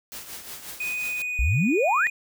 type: noise with tremolo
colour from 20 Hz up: white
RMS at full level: -36 dBFS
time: 0.12-1.22 s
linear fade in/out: 0 ms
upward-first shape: triangle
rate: 5.6 Hz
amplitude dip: 65%
type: tone with pitch glide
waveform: triangle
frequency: 2489 to 2462 Hz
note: D#7 to D#7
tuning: 0 to -19 cents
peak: -25 dBFS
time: 0.8-2.1 s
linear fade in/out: 5 ms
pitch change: -19 cents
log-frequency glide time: 0.98-1.87 s
type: exponential sweep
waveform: sine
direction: up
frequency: 51.91 to 1975.5 Hz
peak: -19 dBFS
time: 1.39-2.07 s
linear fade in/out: 0 ms
effects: none